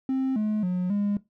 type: tone with pitch steps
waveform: triangle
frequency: 264 / 213.3 / 180.8 / 204 Hz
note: C4 / G#3 / F#3 / G#3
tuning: +16 / +46 / -40 / -31 cents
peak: -20 dBFS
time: 0.09-1.17 s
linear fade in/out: 2 ms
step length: 270 ms
effects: noise-tail reverb RT60 0.2 s tail -20 dB re dry + tanh soft clip ceiling -17 dBFS